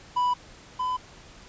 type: tone pair in turn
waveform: triangle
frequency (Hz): 987.8 / 1007.4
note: B5 / B5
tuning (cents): 0 / +34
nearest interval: unison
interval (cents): 34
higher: second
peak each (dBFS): -19 / -23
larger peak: first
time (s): 0.16-0.34 / 0.79-0.97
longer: neither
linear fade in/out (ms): 10
effects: pink hiss -49 dBFS RMS until 1.48 s + resampled to 16000 Hz